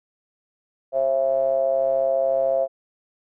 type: ring-modulated tone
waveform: triangle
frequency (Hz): 67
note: C2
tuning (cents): +42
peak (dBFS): -13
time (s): 0.92-2.68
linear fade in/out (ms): 50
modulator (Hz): 602
effects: none